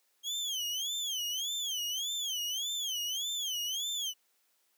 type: tone with vibrato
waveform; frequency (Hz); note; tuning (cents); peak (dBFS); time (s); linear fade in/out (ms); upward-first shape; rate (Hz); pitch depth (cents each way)
30% pulse; 3200; G7; +35; -30; 0.23-4.14; 50; sine; 1.7; 190
effects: white hiss -73 dBFS RMS until 4.77 s + high-pass 300 Hz 12 dB/octave